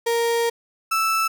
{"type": "tone pair in turn", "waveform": "35% pulse", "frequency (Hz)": [466.2, 1318.6], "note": ["A#4", "E6"], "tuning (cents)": [0, 0], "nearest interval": "octave + tritone", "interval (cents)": 1800, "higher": "second", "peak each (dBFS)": -17, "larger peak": "neither", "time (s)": [[0.06, 0.5], [0.91, 1.28]], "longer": "first", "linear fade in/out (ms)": 10, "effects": []}